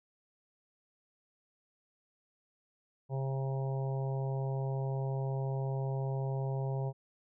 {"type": "harmonic tone", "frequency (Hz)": 134.5, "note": "C3", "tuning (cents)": 48, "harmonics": [1, 3, 4, 5, 6, 7], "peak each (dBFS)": [-32, -42, -44, -46, -48, -49], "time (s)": [3.09, 6.93], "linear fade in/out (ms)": 50, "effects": []}